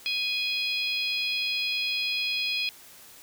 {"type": "harmonic tone", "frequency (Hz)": 830.6, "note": "G#5", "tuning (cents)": 0, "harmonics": [3, 4, 5, 6], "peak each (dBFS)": [-29, -31, -33, -35], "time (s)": [0.06, 2.69], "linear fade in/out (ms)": 0, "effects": ["white hiss -50 dBFS RMS until 3.22 s"]}